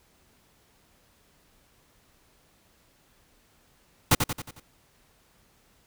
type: noise with echo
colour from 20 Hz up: pink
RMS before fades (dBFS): -18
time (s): 4.11-4.15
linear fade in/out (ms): 5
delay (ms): 90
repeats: 5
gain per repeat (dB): -6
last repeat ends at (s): 4.6
effects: pink hiss -63 dBFS RMS until 5.86 s